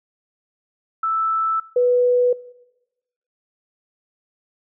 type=tone pair in turn; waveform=sine; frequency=1318.5 / 492.6 Hz; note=E6 / B4; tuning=0 / -5 cents; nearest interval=octave + perfect fourth; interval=1705 cents; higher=first; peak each=-18 / -13 dBFS; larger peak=second; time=1.03-1.6 / 1.76-2.33 s; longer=neither; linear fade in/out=5 ms; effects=noise-tail reverb RT60 1.0 s tail -21 dB re dry